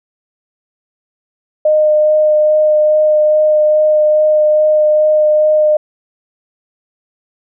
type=tone with vibrato; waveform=sine; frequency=611 Hz; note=D#5; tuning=32 cents flat; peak=-7 dBFS; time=1.65-5.77 s; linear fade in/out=5 ms; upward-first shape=sine; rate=2.4 Hz; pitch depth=10 cents each way; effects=none